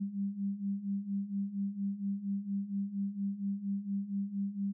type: beating tone pair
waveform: sine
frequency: 196 / 200.3 Hz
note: G3 / G3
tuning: 0 / +38 cents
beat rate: 4.3 Hz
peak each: -38 / -34 dBFS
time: 0-4.73 s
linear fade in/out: 20 ms
effects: none